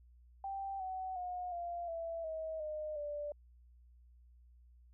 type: tone with pitch steps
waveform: sine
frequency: 783 / 751.5 / 721.3 / 692.4 / 664.5 / 637.8 / 612.2 / 587.6 Hz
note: G5 / F#5 / F#5 / F5 / E5 / D#5 / D#5 / D5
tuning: -2 / +27 / -44 / -15 / +14 / +43 / -28 / +1 cents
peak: -38 dBFS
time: 0.44-3.32 s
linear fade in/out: 2 ms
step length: 360 ms
effects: added 60 Hz sine -59 dBFS peak until 4.93 s